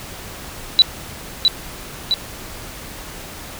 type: tone with echo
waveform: sine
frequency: 3951 Hz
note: B7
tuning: in tune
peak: -5 dBFS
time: 0.79-0.82 s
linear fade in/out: 0 ms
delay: 660 ms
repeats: 2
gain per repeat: -4 dB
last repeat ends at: 2.14 s
effects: pink hiss -34 dBFS RMS until 3.59 s

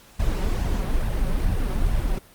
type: noise with flanger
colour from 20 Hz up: brown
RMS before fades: -22 dBFS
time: 0.19-2.19 s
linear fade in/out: 10 ms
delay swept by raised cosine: 1.1 to 5.4 ms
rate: 2.3 Hz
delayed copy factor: +0.6
effects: pink hiss -51 dBFS RMS until 2.34 s + Opus 48 kbps

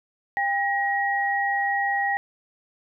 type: tone pair together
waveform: sine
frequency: 800 / 1897.3 Hz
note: G5 / A#6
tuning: +35 / +30 cents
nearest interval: octave + minor third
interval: 1495 cents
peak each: -24 dBFS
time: 0.37-2.17 s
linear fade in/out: 0 ms
effects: none

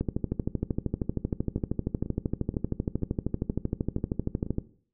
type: two click trains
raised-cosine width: 3 ms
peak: -24 / -14 dBFS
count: 7 / 60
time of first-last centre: 1.58-4.465 / 0.01-4.584 s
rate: 2.08 / 12.9 Hz
effects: noise-tail reverb RT60 0.5 s tail -17 dB re dry

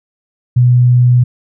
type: tone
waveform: sine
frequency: 123.47 Hz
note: B2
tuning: in tune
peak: -5 dBFS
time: 0.56-1.24 s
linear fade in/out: 10 ms
effects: none

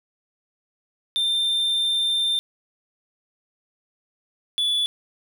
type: tone pair in turn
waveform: triangle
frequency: 3588 / 3445 Hz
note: A7 / A7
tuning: +33 / -37 cents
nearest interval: minor second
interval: 70 cents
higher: first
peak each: -18 dBFS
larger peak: neither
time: 1.16-2.39 / 4.58-4.86 s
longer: first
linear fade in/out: 0 ms
effects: none

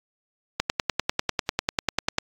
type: click train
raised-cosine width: 0.2 ms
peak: -4 dBFS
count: 17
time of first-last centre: 0.6-2.184 s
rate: 10.1 Hz
effects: AAC 48 kbps

